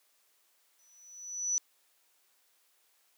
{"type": "tone with exponential growth", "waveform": "sine", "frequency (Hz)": 5940, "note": "F#8", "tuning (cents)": 6, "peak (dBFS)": -25, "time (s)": [0.79, 1.58], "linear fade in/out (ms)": 0, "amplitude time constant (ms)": 170, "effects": ["white hiss -70 dBFS RMS until 3.17 s", "high-pass 400 Hz 12 dB/octave"]}